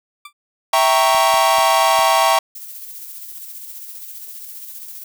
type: tone with exponential decay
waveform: 20% pulse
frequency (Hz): 1174.7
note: D6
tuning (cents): 0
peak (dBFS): -26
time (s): 0.25-0.33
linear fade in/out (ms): 5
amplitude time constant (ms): 17
type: chord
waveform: 45% pulse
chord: E diminished seventh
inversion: none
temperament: equal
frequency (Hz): 659.3 / 784 / 932.3 / 1108.7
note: E5 / G5 / Bb5 / Db6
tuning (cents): 0 / 0 / 0 / 0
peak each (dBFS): -18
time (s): 0.73-2.39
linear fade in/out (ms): 5
type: clicks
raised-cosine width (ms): 3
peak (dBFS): -26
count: 4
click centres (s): 1.148 / 1.341 / 1.585 / 1.991
type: noise with tremolo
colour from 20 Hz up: violet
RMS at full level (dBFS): -33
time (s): 2.55-5.04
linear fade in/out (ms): 5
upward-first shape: square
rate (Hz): 15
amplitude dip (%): 30
effects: none